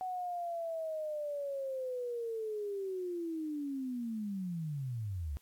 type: linear sweep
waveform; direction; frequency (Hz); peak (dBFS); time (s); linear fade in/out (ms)
sine; down; 747 to 65.8; -35; 0.01-5.37; 0
effects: white hiss -68 dBFS RMS until 5.41 s + AAC 64 kbps